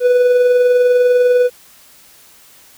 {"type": "tone with tremolo", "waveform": "triangle", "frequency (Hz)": 493.9, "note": "B4", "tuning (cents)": 0, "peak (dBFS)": -5, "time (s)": [0, 1.5], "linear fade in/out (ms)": 50, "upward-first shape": "sine", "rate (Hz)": 20, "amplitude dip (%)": 35, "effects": ["white hiss -45 dBFS RMS until 2.77 s"]}